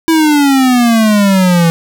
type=exponential sweep; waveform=square; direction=down; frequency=329.6 to 164.81 Hz; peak=-7 dBFS; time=0.08-1.7 s; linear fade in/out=0 ms; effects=none